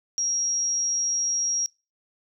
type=tone with amplitude modulation; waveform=sine; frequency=5640 Hz; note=F8; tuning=16 cents sharp; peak=-21 dBFS; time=0.18-1.66 s; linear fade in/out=0 ms; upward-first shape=sine; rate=166 Hz; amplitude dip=35%; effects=noise-tail reverb RT60 0.3 s tail -24 dB re dry